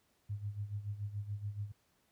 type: tone with tremolo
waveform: sine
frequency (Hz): 102.8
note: G#2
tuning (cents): -17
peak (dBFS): -34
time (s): 0.29-1.72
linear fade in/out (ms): 10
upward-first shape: sine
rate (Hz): 7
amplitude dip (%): 75
effects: pink hiss -74 dBFS RMS until 2.11 s + high-pass 60 Hz 12 dB/octave